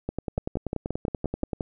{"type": "two click trains", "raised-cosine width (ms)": 2, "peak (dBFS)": [-14, -15], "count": [8, 16], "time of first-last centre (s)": [[0.38, 1.608], [0.09, 1.532]], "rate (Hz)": [5.7, 10.4], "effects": []}